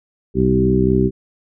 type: harmonic tone with a mistuned harmonic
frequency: 64 Hz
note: C2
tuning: 38 cents flat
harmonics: 1 / 2 / 3 / 4 / 5 / 6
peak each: -22 / -20 / -18 / -21 / -21 / -17 dBFS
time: 0.34-1.11 s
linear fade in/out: 50 ms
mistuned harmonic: 2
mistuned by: -24 cents
effects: none